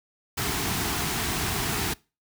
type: band-stop noise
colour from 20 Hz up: pink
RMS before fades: -27 dBFS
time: 0.37-1.94 s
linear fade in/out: 10 ms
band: 460 to 660 Hz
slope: 96 dB/octave
effects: noise-tail reverb RT60 0.3 s tail -23 dB re dry + high-pass 60 Hz 12 dB/octave

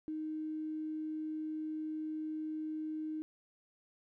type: tone with tanh clipping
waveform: triangle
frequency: 311.1 Hz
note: D#4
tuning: in tune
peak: -36 dBFS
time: 0.08-3.22 s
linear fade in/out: 0 ms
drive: 3 dB
effects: none

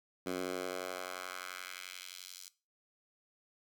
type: tone with high-pass filter sweep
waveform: 10% pulse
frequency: 91.5 Hz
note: F#2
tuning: 19 cents flat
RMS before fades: -42 dBFS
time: 0.26-2.49 s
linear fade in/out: 5 ms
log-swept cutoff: 250 to 5400 Hz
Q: 1.2
effects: noise-tail reverb RT60 0.3 s tail -17 dB re dry

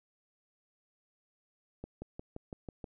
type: accelerating click train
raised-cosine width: 2 ms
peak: -28 dBFS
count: 7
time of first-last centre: 1.84-2.842 s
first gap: 180 ms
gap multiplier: 0.97
effects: none

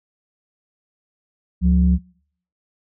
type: tone pair together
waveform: sine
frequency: 70.59 / 180 Hz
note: C#2 / F#3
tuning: +32 / -47 cents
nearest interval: octave + major third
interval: 1621 cents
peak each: -14 dBFS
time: 1.61-1.99 s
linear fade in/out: 50 ms
effects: noise-tail reverb RT60 0.6 s tail -25 dB re dry + tanh soft clip ceiling -5 dBFS

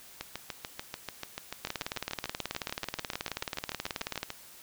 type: two click trains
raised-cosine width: 0.2 ms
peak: -18 / -15 dBFS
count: 29 / 49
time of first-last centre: 0.21-4.304 / 1.65-4.231 s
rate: 6.84 / 18.6 Hz
effects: white hiss -52 dBFS RMS until 4.62 s

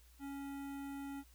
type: tone with notch filter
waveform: square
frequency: 278.5 Hz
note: C#4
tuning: 8 cents sharp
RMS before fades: -45 dBFS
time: 0.19-1.24 s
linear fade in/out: 50 ms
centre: 4700 Hz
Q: 0.65
effects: added 60 Hz sine -61 dBFS peak until 1.34 s + white hiss -68 dBFS RMS until 1.34 s

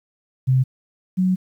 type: tone pair in turn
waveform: sine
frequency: 130 / 185.17 Hz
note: C3 / F#3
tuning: -11 / +2 cents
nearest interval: tritone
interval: 613 cents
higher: second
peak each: -13 / -15 dBFS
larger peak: first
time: 0.47-0.64 / 1.17-1.36 s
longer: second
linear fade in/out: 20 ms
effects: 9-bit

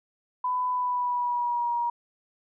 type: tone with pitch glide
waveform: sine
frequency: 1000 to 951 Hz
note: B5 to A#5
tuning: +21 to +34 cents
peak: -24 dBFS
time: 0.44-1.9 s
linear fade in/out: 5 ms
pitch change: -87 cents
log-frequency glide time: 0.7-1.71 s
effects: none

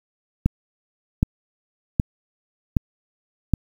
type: click train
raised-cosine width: 5 ms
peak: -4 dBFS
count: 5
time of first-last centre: 0.46-3.537 s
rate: 1.3 Hz
effects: 7-bit

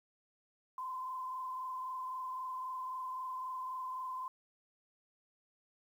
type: tone with frequency modulation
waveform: sine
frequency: 1028 Hz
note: C6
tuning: 31 cents flat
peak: -38 dBFS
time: 0.78-4.28 s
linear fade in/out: 2 ms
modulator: 23.8 Hz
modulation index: 1
effects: 11-bit

